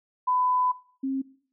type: tone pair in turn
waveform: sine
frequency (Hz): 1002 / 267.9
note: B5 / C4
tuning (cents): +25 / +41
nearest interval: octave + major seventh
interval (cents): 2284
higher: first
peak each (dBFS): -21 / -25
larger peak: first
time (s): 0.27-0.72 / 1.03-1.22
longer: first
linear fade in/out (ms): 10
effects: noise-tail reverb RT60 0.5 s tail -19 dB re dry

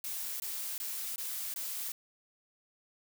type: noise bursts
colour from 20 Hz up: blue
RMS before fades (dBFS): -38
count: 5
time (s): 0.04-1.92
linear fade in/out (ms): 2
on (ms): 360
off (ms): 20
effects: none

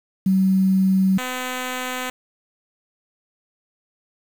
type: tone pair in turn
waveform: sine / 5% pulse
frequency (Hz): 190 / 253.6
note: F#3 / B3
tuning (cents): +46 / +46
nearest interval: perfect fourth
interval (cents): 500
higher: second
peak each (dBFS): -14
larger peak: neither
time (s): 0.26-1.18 / 1.18-2.1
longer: neither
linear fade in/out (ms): 5
effects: 7-bit

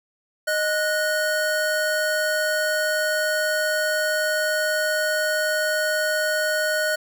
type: tone pair together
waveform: square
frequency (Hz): 617.6 / 1468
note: D#5 / F#6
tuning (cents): -13 / -14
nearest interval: octave + minor third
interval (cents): 1499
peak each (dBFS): -24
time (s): 0.47-6.96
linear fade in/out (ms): 10
effects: none

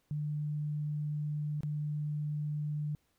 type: tone with dropouts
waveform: sine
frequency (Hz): 149.3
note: D3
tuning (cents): +29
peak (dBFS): -32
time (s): 0.11-2.95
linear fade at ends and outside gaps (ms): 0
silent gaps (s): 1.607-1.633
effects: pink hiss -75 dBFS RMS until 3.18 s

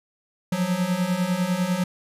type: beating tone pair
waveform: square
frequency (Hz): 174.61 / 184.61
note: F3 / F#3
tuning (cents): 0 / -4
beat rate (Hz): 10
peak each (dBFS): -27 / -24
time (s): 0.52-1.84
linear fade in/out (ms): 5
effects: resampled to 32000 Hz

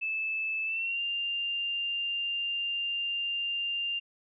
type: tone with pitch glide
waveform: sine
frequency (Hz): 2622 to 2794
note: E7 to F7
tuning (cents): -10 to 0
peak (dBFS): -29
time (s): 0.01-4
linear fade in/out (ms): 20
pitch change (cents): +110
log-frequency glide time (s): 0.65-1.01
effects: none

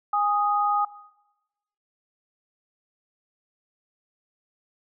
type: tone pair together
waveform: sine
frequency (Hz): 821.4 / 1244.5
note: G#5 / D#6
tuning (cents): -19 / 0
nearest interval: perfect fifth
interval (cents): 719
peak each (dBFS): -23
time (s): 0.13-0.85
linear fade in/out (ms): 5
effects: noise-tail reverb RT60 1.0 s tail -19 dB re dry

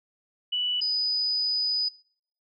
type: tone pair in turn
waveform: sine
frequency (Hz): 2960 / 4978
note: F#7 / D#8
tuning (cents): 0 / 0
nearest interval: major sixth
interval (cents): 900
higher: second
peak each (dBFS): -24 / -23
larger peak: second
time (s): 0.52-0.81 / 0.81-1.89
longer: second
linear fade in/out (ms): 10
effects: noise-tail reverb RT60 0.6 s tail -24 dB re dry

